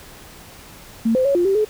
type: tone with pitch steps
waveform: sine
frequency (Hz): 226.6 / 516 / 556 / 350.4 / 389.6 / 427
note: A#3 / C5 / C#5 / F4 / G4 / G#4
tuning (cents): -49 / -24 / +5 / +6 / -11 / +48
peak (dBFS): -14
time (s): 1.05-1.65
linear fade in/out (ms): 10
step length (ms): 100
effects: pink hiss -42 dBFS RMS until 1.69 s